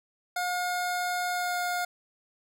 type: tone with pitch glide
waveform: 25% pulse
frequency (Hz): 717 to 712.5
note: F5 to F5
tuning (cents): +45 to +34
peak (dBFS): -24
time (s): 0.36-1.85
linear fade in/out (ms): 5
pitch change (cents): -11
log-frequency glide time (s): 1.32-1.59
effects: none